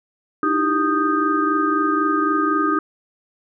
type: tone cluster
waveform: sine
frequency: 305 / 328.9 / 391.3 / 1237 / 1573 Hz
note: D#4 / E4 / G4 / D#6 / G6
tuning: -34 / -4 / -3 / -10 / +6 cents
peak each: -21 / -27 / -26 / -19 / -27 dBFS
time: 0.43-2.79 s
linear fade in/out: 2 ms
effects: none